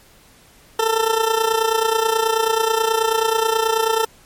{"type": "tone with amplitude modulation", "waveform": "20% pulse", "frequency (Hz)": 447.1, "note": "A4", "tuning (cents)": 28, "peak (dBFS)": -8, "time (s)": [0.79, 4.05], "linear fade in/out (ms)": 5, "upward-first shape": "sine", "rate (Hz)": 29.3, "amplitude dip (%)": 70, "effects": ["pink hiss -50 dBFS RMS until 4.25 s", "MP3 64 kbps"]}